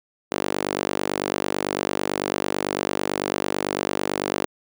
sawtooth tone with high-pass filter, 49 Hz, G1, in tune, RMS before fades -26 dBFS, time 0.31-4.46 s, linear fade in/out 10 ms, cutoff 360 Hz, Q 1.4, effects none

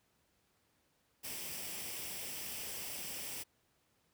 white noise with comb filter, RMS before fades -43 dBFS, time 1.23-3.44 s, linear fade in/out 20 ms, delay 0.37 ms, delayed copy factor +0.5, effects pink hiss -75 dBFS RMS until 4.13 s + high-pass 60 Hz 12 dB/octave

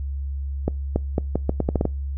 accelerating click train, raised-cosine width 2 ms, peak -7 dBFS, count 10, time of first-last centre 0.68-1.854 s, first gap 280 ms, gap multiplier 0.79, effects noise-tail reverb RT60 0.3 s tail -26 dB re dry + added 69 Hz sine -25 dBFS peak until 2.17 s

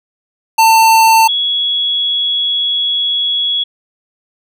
square / sine tone pair in turn, 896 / 3354 Hz, A5 / G#7, +31 / +16 cents, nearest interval octave + major seventh, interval 2285 cents, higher second, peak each -6 / -12 dBFS, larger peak first, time 0.58-1.28 / 1.28-3.64 s, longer second, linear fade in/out 10 ms, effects none

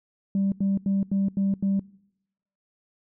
sine tone bursts, 196 Hz, G3, in tune, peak -19 dBFS, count 6, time 0.35-1.795 s, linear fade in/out 2 ms, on 170 ms, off 85 ms, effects noise-tail reverb RT60 0.8 s tail -24 dB re dry + tanh soft clip ceiling -18 dBFS

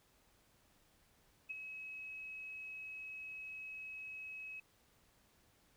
sine tone with ADSR envelope, 2562 Hz, E7, 50 cents flat, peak -38 dBFS, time 1.49-4.6 s, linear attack 18 ms, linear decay 17 ms, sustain -7 dB, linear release 5 ms, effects pink hiss -71 dBFS RMS until 5.76 s

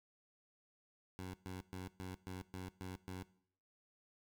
15% pulse tone bursts, 92.5 Hz, F#2, in tune, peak -38 dBFS, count 8, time 1.19-3.23 s, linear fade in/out 0 ms, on 150 ms, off 120 ms, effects noise-tail reverb RT60 0.6 s tail -19 dB re dry

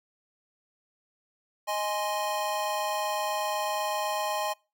square chord, Ab major, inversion second, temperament equal, 622.3 / 830.6 / 1046.5 Hz, Eb5 / Ab5 / C6, 0 / 0 / 0 cents, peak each -33 / -32 / -34 dBFS, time 1.67-4.54 s, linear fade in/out 20 ms, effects noise-tail reverb RT60 0.3 s tail -25 dB re dry

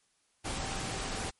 sine tone in noise, 776 Hz, G5, 18 cents flat, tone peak -45 dBFS, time 0.44-1.31 s, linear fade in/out 20 ms, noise pink, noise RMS -36 dBFS, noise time 0.44-1.31 s, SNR -12 dB, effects white hiss -72 dBFS RMS until 1.39 s + MP3 48 kbps

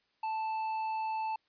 sine tone with tanh clipping, 880 Hz, A5, in tune, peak -33 dBFS, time 0.23-1.36 s, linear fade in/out 5 ms, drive 7 dB, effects white hiss -74 dBFS RMS until 1.48 s + resampled to 11025 Hz

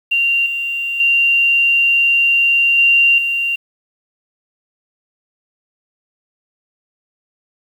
sine tone with level steps, 2771 Hz, F7, 14 cents flat, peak -12 / -18 / -10 / -8 / -15 dBFS, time 0.11-3.56 s, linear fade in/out 10 ms, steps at 0.46 / 1 / 2.78 / 3.18 s, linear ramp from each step 2 ms, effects 7-bit

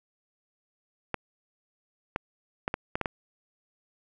clicks, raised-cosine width 0.5 ms, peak -13 dBFS, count 7, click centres 1.143 / 2.161 / 2.679 / 2.741 / 2.955 / 3.013 / 3.058 s, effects none

